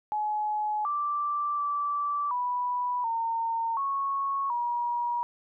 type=tone with pitch steps; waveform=sine; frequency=847 / 1172 / 1162 / 984 / 914 / 1103 / 957 Hz; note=G#5 / D6 / D6 / B5 / A#5 / C#6 / A#5; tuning=+34 / -4 / -19 / -7 / -34 / -9 / +45 cents; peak=-26 dBFS; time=0.12-5.23 s; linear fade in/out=0 ms; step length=730 ms; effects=none